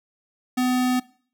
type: tone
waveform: square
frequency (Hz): 251.8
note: B3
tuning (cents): +34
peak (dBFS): -20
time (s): 0.57-1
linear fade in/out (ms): 10
effects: noise-tail reverb RT60 0.5 s tail -21 dB re dry